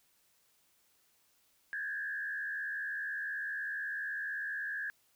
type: tone with frequency modulation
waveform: sine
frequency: 1661.2 Hz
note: G#6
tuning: in tune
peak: -35 dBFS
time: 1.73-4.9 s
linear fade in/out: 0 ms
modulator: 75.9 Hz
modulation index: 1.1
effects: white hiss -71 dBFS RMS until 5.15 s